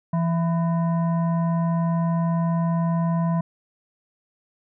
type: tone with frequency modulation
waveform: sine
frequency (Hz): 167.5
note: E3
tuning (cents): +28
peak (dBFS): -19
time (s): 0.13-3.41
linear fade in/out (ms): 5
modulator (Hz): 833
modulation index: 0.49
effects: none